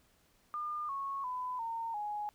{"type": "tone with pitch steps", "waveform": "sine", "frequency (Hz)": [1207, 1100.4, 1003.3, 914.7, 834], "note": ["D6", "C#6", "B5", "A#5", "G#5"], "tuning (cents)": [47, -13, 27, -33, 7], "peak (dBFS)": -35, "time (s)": [0.54, 2.29], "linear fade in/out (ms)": 0, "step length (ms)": 350, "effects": ["pink hiss -69 dBFS RMS until 2.34 s"]}